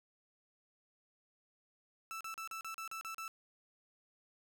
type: tone bursts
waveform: 30% pulse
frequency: 1322 Hz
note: E6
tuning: 5 cents sharp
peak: -39 dBFS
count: 9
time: 2.11-3.279 s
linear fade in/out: 0 ms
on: 97 ms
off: 37 ms
effects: none